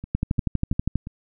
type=two click trains; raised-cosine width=5 ms; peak=-9 / -21 dBFS; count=11 / 4; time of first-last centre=0.15-0.956 / 0.04-1.071 s; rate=12.4 / 2.91 Hz; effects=none